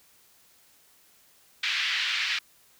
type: band-pass noise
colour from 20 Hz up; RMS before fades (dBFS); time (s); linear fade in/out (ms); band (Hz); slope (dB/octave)
pink; -28; 1.63-2.39; 5; 1800 to 4100; 24
effects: white hiss -60 dBFS RMS until 2.79 s